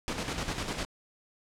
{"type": "noise with tremolo", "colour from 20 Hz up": "pink", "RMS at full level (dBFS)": -32, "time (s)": [0.08, 0.85], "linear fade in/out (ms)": 0, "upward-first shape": "square", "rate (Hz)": 10, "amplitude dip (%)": 50, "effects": ["low-pass 7000 Hz 12 dB/octave"]}